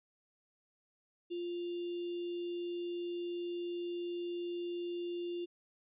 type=tone with sample-and-hold; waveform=sine; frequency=348.6 Hz; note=F4; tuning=3 cents flat; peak=-36 dBFS; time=1.3-5.46 s; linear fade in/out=20 ms; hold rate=3150 Hz; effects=resampled to 8000 Hz